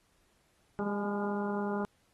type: harmonic tone with a mistuned harmonic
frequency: 202.9 Hz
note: G#3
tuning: 40 cents flat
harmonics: 1 / 2 / 3 / 4 / 5 / 6 / 7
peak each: -33 / -36 / -43 / -40 / -44 / -47 / -45 dBFS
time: 0.79-1.85 s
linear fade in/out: 0 ms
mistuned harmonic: 4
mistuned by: +43 cents
effects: pink hiss -71 dBFS RMS until 2.13 s + AAC 32 kbps